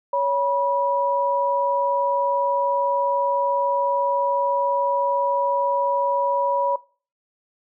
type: tone pair together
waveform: sine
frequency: 559.1 / 973 Hz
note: C#5 / B5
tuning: +15 / -26 cents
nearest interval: minor seventh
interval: 959 cents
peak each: -22 / -21 dBFS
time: 0.13-6.76 s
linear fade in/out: 5 ms
effects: noise-tail reverb RT60 0.4 s tail -21 dB re dry